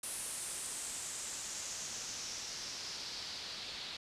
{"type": "noise with low-pass filter sweep", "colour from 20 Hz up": "white", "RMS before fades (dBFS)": -43, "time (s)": [0.03, 3.97], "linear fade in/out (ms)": 5, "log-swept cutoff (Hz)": [10000, 4000], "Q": 3.2, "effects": ["resampled to 32000 Hz"]}